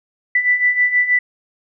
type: beating tone pair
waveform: sine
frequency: 1975.5 / 1981.8 Hz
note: B6 / B6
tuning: 0 / +5 cents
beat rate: 6.3 Hz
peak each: -19 / -14 dBFS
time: 0.35-1.19 s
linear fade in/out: 5 ms
effects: none